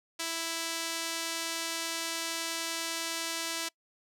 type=tone with band-pass filter; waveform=sawtooth; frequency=330.3 Hz; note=E4; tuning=4 cents sharp; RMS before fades=-35 dBFS; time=0.19-3.69 s; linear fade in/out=10 ms; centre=6000 Hz; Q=0.68; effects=noise-tail reverb RT60 0.1 s tail -24 dB re dry